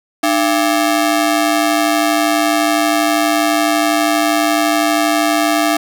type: ring-modulated tone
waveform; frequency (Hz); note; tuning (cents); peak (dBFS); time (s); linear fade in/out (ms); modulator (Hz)
sawtooth; 492.2; B4; -6; -5; 0.23-5.77; 5; 190
effects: none